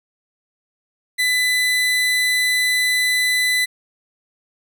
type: tone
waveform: 30% pulse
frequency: 2000 Hz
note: B6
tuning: 21 cents sharp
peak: -13 dBFS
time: 1.18-3.66 s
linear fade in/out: 20 ms
effects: none